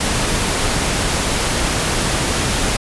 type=noise; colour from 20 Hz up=pink; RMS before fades=-18 dBFS; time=0-2.77 s; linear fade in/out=10 ms; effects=resampled to 24000 Hz